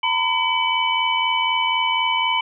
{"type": "tone cluster", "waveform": "sine", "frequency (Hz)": [920, 1004, 2287, 3003], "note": ["A#5", "B5", "D7", "F#7"], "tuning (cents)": [-23, 28, -47, 25], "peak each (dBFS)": -23, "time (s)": [0.03, 2.41], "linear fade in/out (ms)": 5, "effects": []}